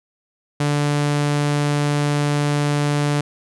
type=tone; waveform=sawtooth; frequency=146 Hz; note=D3; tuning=10 cents flat; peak=-13 dBFS; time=0.6-3.21 s; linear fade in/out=5 ms; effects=resampled to 24000 Hz